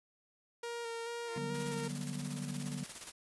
sawtooth tone with vibrato, 466.2 Hz, A#4, in tune, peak -35 dBFS, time 0.63-1.88 s, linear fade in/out 5 ms, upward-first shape square, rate 2.3 Hz, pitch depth 17 cents each way
10% pulse tone with exponential growth, 348.3 Hz, F4, 5 cents flat, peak -36 dBFS, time 1.09-1.38 s, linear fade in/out 0 ms, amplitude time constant 62 ms
triangle chord, G major seventh, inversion second, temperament just, 147 / 183.75 / 196 / 245 Hz, D3 / F#3 / G3 / B3, +2 / -12 / 0 / -14 cents, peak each -39 / -43 / -44 / -41 dBFS, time 1.36-2.84 s, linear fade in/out 5 ms
white noise with tremolo, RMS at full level -45 dBFS, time 1.54-3.12 s, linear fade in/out 10 ms, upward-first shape square, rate 17 Hz, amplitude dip 50%
effects resampled to 24000 Hz

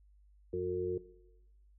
harmonic tone, 90.6 Hz, F#2, 36 cents flat, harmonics 1 / 2 / 4 / 5, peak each -43 / -45 / -35 / -37 dBFS, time 0.53-0.98 s, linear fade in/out 5 ms, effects noise-tail reverb RT60 1.0 s tail -18 dB re dry + added 50 Hz sine -60 dBFS peak until 1.78 s

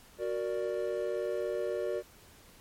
triangle chord, Gb augmented, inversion none, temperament equal, 370 / 466.2 / 587.3 Hz, Gb4 / Bb4 / D5, 0 / 0 / 0 cents, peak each -33 dBFS, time 0.18-2.03 s, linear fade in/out 50 ms, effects pink hiss -57 dBFS RMS until 2.6 s + MP3 64 kbps

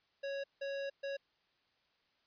square tone bursts at uneven times, 554 Hz, C#5, 1 cent flat, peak -38 dBFS, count 3, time 0.23-0.44 / 0.61-0.9 / 1.03-1.17 s, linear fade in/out 10 ms, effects white hiss -75 dBFS RMS until 2.26 s + resampled to 11025 Hz

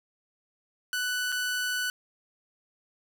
sawtooth tone with dropouts, 1489 Hz, F#6, 11 cents sharp, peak -24 dBFS, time 0.93-1.9 s, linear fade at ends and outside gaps 1 ms, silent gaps 1.32-1.324 s, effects none

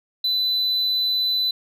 sine tone, 4002 Hz, B7, 22 cents sharp, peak -16 dBFS, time 0.24-1.51 s, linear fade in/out 5 ms, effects tanh soft clip ceiling -18 dBFS

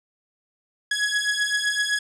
sawtooth beating tone pair, 1672 / 1679.8 Hz, G#6 / G#6, +11 / +19 cents, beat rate 7.8 Hz, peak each -21 / -21 dBFS, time 0.91-1.99 s, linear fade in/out 5 ms, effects resampled to 22050 Hz + 9-bit

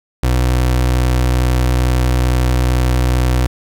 30% pulse tone with vibrato, 62.3 Hz, B1, 16 cents sharp, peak -9 dBFS, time 0.23-3.47 s, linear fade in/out 5 ms, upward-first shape triangle, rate 11 Hz, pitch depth 11 cents each way, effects 7-bit

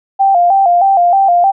sine tone with vibrato, 740 Hz, F#5, in tune, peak -6 dBFS, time 0.19-1.52 s, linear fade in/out 20 ms, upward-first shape square, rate 3.2 Hz, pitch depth 96 cents each way, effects none

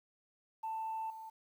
sine tone with level steps, 887 Hz, A5, 14 cents sharp, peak -35 / -45 dBFS, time 0.63-1.3 s, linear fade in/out 10 ms, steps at 1.1 s, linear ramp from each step 2 ms, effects tanh soft clip ceiling -33 dBFS + 11-bit

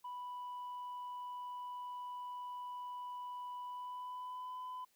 sine tone with pitch glide, 987.8 to 1006.8 Hz, B5 to B5, 0 to +33 cents, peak -40 dBFS, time 0.04-4.85 s, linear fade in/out 10 ms, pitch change +33 cents, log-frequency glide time 3.64-4.58 s, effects tanh soft clip ceiling -41 dBFS + white hiss -74 dBFS RMS until 4.95 s

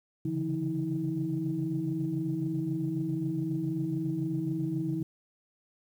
sine tone cluster, 137.5 / 144.8 / 168.7 / 320.8 Hz, C#3 / D3 / E3 / E4, -14 / -24 / +40 / -47 cents, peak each -39 / -34 / -34 / -31 dBFS, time 0.25-5.03 s, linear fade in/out 5 ms, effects tanh soft clip ceiling -19 dBFS + 10-bit

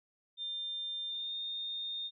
sine tone with pitch glide, 3600 to 3654 Hz, A7 to A#7, +39 to -35 cents, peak -36 dBFS, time 0.37-2.11 s, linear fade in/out 50 ms, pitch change +26 cents, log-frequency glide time 1.08-1.34 s, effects none

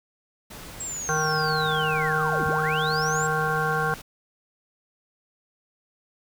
pink noise, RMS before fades -41 dBFS, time 0.5-4.02 s, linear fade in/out 10 ms
sine linear two-way sweep, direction down then up, 7680 to 50.5 to 7680 Hz, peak -30 dBFS, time 0.8-3.27 s, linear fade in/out 5 ms, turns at 2.47 s
harmonic tone, 155.56 Hz, D#3, in tune, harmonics 1 / 3 / 5 / 7 / 9 / 10, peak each -29 / -29 / -29 / -29 / -29 / -29 dBFS, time 1.09-3.94 s, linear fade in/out 0 ms
effects none

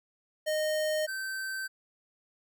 square tone pair in turn, 617 / 1548.5 Hz, D#5 / G6, -15 / -22 cents, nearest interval octave + major third, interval 1593 cents, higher second, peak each -28 / -34 dBFS, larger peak first, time 0.46-1.07 / 1.07-1.68 s, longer neither, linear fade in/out 20 ms, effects none

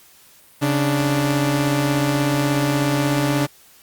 sawtooth tone pair together, 138.59 / 293.7 Hz, C#3 / D4, 0 / 0 cents, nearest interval octave + minor second, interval 1300 cents, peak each -16 dBFS, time 0.61-3.47 s, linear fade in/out 20 ms, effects white hiss -50 dBFS RMS until 3.82 s + Opus 48 kbps

